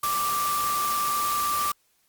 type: tone in noise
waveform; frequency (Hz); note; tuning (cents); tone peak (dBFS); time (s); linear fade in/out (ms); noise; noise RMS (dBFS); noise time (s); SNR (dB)
sine; 1174.7; D6; 0; -24; 0.03-1.72; 5; white; -31; 0.03-1.72; +4
effects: white hiss -67 dBFS RMS until 2.08 s + Opus 48 kbps